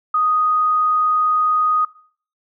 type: tone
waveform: sine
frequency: 1244.5 Hz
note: D#6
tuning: in tune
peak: -14 dBFS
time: 0.14-1.85 s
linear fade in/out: 5 ms
effects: noise-tail reverb RT60 0.5 s tail -20 dB re dry